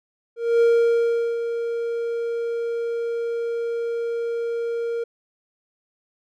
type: tone with ADSR envelope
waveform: triangle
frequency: 466.3 Hz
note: A#4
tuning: 1 cent sharp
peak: -11 dBFS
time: 0.36-5.04 s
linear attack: 250 ms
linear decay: 760 ms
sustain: -10 dB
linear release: 7 ms
effects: none